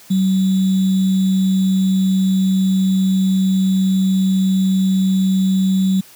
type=tone with sample-and-hold; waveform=sine; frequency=189.9 Hz; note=F#3; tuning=45 cents sharp; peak=-12 dBFS; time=0.1-6.01 s; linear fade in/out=10 ms; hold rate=3675 Hz; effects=white hiss -44 dBFS RMS until 6.15 s + high-pass 80 Hz 12 dB/octave